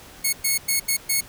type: tone bursts at uneven times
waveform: 5% pulse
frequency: 2192 Hz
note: C#7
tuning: 20 cents flat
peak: -9 dBFS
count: 5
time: 0.24-0.33 / 0.44-0.58 / 0.68-0.8 / 0.88-0.97 / 1.09-1.21 s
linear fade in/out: 10 ms
effects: pink hiss -45 dBFS RMS until 1.28 s